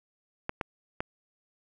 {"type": "clicks", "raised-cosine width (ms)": 0.5, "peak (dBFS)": -15, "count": 3, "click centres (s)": [0.494, 0.612, 1.005], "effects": []}